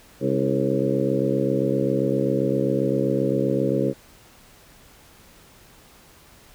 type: harmonic tone with a mistuned harmonic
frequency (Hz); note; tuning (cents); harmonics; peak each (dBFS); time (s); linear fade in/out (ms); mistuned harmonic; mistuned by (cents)
67.6; C#2; -43; 2 / 3 / 4 / 5 / 6 / 7 / 8; -27 / -27 / -27 / -27 / -27 / -27 / -27; 0.2-3.94; 50; 5; -52
effects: pink hiss -51 dBFS RMS until 6.54 s